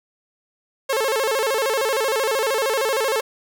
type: tone with vibrato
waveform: sawtooth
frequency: 487.6 Hz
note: B4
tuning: 22 cents flat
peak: -15 dBFS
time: 0.89-3.21 s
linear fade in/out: 10 ms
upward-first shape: square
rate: 13 Hz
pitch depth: 180 cents each way
effects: none